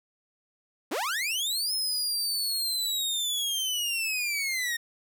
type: linear two-way sweep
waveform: sawtooth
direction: up then down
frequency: 220 to 5200 to 1836 Hz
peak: -24 dBFS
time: 0.91-4.77 s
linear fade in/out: 10 ms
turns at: 1.73 s
effects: none